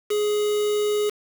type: tone with quantisation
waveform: triangle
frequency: 418.4 Hz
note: G#4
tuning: 13 cents sharp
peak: -18 dBFS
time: 0.1-1.1 s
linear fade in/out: 10 ms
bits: 5
effects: none